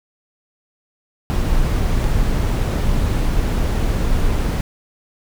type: noise with dropouts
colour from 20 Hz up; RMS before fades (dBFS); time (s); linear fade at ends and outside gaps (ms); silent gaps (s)
brown; -17; 1.3-4.61; 0; 2.042-2.046
effects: none